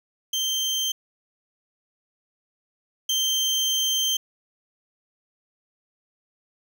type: tone pair in turn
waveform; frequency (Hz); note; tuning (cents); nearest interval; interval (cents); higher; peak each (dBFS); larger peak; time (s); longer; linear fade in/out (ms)
30% pulse; 3138 / 3138; G7 / G7; +1 / +1; unison; 0; neither; -20 / -18; second; 0.33-0.92 / 3.09-4.17; second; 5
effects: none